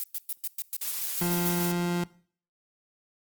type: noise bursts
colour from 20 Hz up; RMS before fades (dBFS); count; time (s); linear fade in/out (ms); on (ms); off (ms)
violet; -31; 11; 0-1.496; 0; 36; 110
type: noise with tremolo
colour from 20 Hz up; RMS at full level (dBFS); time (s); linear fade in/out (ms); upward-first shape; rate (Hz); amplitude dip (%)
blue; -32; 0.81-1.72; 5; sine; 7.6; 25
type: tone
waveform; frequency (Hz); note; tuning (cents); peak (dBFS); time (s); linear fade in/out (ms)
30% pulse; 174.61; F3; 0; -23; 1.21-2.04; 5
effects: noise-tail reverb RT60 0.5 s tail -21 dB re dry + Opus 24 kbps